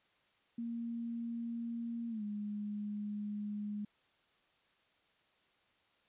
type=tone with pitch glide; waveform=sine; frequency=233.1 to 207.7 Hz; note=A#3 to G#3; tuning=0 to 0 cents; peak=-37 dBFS; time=0.58-3.85 s; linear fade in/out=5 ms; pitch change=-200 cents; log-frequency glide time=2.09-2.23 s; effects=white hiss -72 dBFS RMS until 6.08 s + resampled to 8000 Hz